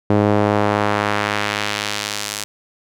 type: tone with band-pass filter sweep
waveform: sawtooth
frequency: 103.83 Hz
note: G#2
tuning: in tune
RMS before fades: -19 dBFS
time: 0.1-2.44 s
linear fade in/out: 0 ms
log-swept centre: 400 to 7600 Hz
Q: 0.8
effects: none